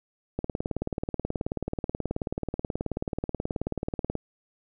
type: click train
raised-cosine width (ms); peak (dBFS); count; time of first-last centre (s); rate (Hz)
2; -15; 71; 0.39-4.153; 18.6
effects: none